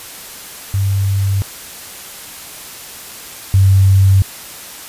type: tone pair in turn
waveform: sine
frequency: 98 / 96.32 Hz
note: G2 / G2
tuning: 0 / -30 cents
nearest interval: unison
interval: 30 cents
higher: first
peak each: -12 / -6 dBFS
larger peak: second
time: 0.74-1.42 / 3.54-4.22 s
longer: neither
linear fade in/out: 0 ms
effects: white hiss -32 dBFS RMS until 4.88 s + resampled to 32000 Hz